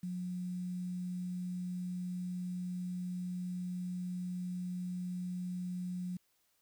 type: tone with quantisation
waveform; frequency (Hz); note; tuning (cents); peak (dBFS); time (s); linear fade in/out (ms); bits
sine; 180.3; F#3; -45; -36; 0.03-6.17; 5; 10
effects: white hiss -75 dBFS RMS until 6.61 s